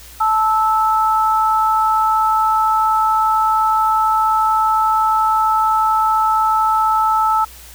sine tone pair together, 874.3 / 1310 Hz, A5 / E6, -11 / -11 cents, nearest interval perfect fifth, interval 700 cents, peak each -15 dBFS, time 0.2-7.45 s, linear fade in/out 10 ms, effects added 60 Hz sine -41 dBFS peak until 7.74 s + white hiss -40 dBFS RMS until 7.74 s

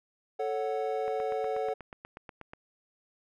triangle chord, F# minor, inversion first, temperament equal, 440 / 554.4 / 740 Hz, A4 / C#5 / F#5, 0 / 0 / 0 cents, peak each -30 / -33 / -32 dBFS, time 0.39-1.74 s, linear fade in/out 10 ms
click train, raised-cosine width 0.5 ms, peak -28 dBFS, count 13, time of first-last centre 1.08-2.535 s, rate 8.25 Hz
effects none

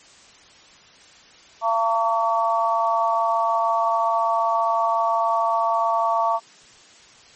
harmonic tone, 226.8 Hz, A#3, 47 cents flat, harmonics 3 / 4 / 5, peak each -22 / -22 / -22 dBFS, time 1.61-6.4 s, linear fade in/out 50 ms, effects white hiss -49 dBFS RMS until 7.35 s + MP3 32 kbps

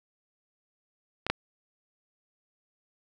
clicks, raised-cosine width 0.3 ms, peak -15 / -8 dBFS, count 2, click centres 1.266 / 1.3 s, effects none

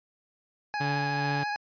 25% pulse tone with vibrato, 830.6 Hz, G#5, in tune, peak -25 dBFS, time 0.74-1.56 s, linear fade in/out 0 ms, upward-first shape sine, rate 14 Hz, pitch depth 18 cents each way
sawtooth tone with tremolo, 143.8 Hz, D3, 36 cents flat, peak -24 dBFS, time 0.8-1.44 s, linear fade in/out 10 ms, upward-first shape triangle, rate 2.4 Hz, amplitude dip 30%
effects resampled to 11025 Hz

